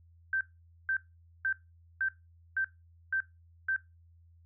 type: tone bursts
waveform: sine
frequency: 1560 Hz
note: G6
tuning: 9 cents flat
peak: -27 dBFS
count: 7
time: 0.33-3.763 s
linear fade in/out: 2 ms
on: 79 ms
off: 480 ms
effects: noise-tail reverb RT60 0.2 s tail -18 dB re dry + added 84 Hz sine -57 dBFS peak until 4.45 s